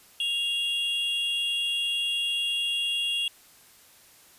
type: tone pair together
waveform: triangle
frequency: 2794 / 3323 Hz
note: F7 / G#7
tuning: 0 / 0 cents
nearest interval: minor third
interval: 300 cents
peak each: -26 / -27 dBFS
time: 0.2-3.28 s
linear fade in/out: 2 ms
effects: white hiss -55 dBFS RMS until 4.38 s + resampled to 32000 Hz